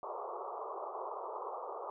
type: band-pass noise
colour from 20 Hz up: white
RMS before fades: -42 dBFS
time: 0.03-1.9 s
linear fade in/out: 0 ms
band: 370 to 1200 Hz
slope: 96 dB/octave
effects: none